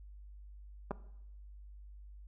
clicks, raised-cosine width 1 ms, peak -23 dBFS, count 2, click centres 0.909 / 0.914 s, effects noise-tail reverb RT60 0.8 s tail -17 dB re dry + added 50 Hz sine -49 dBFS peak until 2.27 s

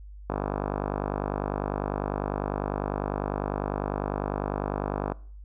click train, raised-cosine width 1 ms, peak -13 dBFS, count 242, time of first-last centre 0.3-5.12 s, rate 50 Hz, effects noise-tail reverb RT60 0.5 s tail -23 dB re dry + added 50 Hz sine -41 dBFS peak until 5.44 s

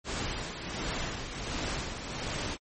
pink noise with tremolo, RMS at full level -33 dBFS, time 0.04-2.58 s, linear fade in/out 50 ms, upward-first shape sine, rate 1.4 Hz, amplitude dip 50%, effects low-pass 11000 Hz 12 dB/octave + MP3 32 kbps

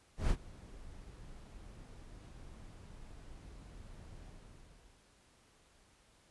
brown noise with ADSR envelope, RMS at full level -29 dBFS, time 0.17-5.08 s, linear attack 130 ms, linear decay 61 ms, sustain -23 dB, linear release 830 ms, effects pink hiss -67 dBFS RMS until 6.3 s + resampled to 24000 Hz

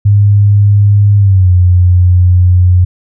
sine tone with pitch glide, 102.1 to 89.92 Hz, G#2 to F#2, -29 to -49 cents, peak -3 dBFS, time 0.05-2.85 s, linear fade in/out 10 ms, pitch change -220 cents, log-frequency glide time 1.17-1.51 s, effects none

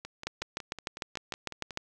two click trains, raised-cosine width 0.2 ms, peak -15 / -23 dBFS, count 11 / 10, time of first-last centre 0.27-1.774 / 0.05-1.707 s, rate 6.65 / 5.43 Hz, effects none

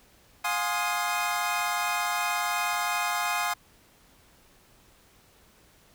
25% pulse chord, F minor seventh, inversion none, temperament equal with one note detuned, 710.7 / 830.6 / 1046.5 / 1244.5 Hz, F5 / Ab5 / C6 / Eb6, +30 / 0 / 0 / 0 cents, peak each -28 dBFS, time 0.44-3.54 s, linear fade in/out 10 ms, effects pink hiss -59 dBFS RMS until 5.94 s

